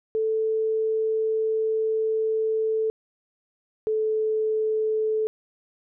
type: tone pair in turn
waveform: sine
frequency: 440 / 435.2 Hz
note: A4 / A4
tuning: 0 / -19 cents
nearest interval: unison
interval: 19 cents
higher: first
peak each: -21 dBFS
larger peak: neither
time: 0.15-2.9 / 3.87-5.27 s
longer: first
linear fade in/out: 0 ms
effects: none